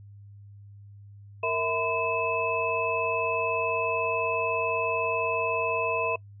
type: tone cluster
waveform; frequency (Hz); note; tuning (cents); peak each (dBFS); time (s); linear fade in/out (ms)
sine; 462.1 / 652 / 1012 / 2602; A#4 / E5 / B5 / E7; -15 / -19 / +42 / -23; -30; 1.43-6.16; 5
effects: noise-tail reverb RT60 0.1 s tail -23 dB re dry + added 101 Hz sine -45 dBFS peak until 6.4 s